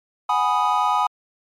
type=chord; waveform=triangle; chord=G# minor seventh; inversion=third; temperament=equal; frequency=740 / 830.6 / 987.8 / 1244.5 Hz; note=F#5 / G#5 / B5 / D#6; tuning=0 / 0 / 0 / 0 cents; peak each=-24 / -20 / -20 / -20 dBFS; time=0.29-1.07 s; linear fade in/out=5 ms; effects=MP3 64 kbps